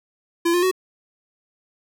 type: tone with pitch steps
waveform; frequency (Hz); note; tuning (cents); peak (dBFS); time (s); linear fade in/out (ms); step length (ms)
square; 339.7 / 352.7 / 372.6; F4 / F4 / F#4; -48 / +17 / +12; -17; 0.45-0.714; 10; 88
effects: none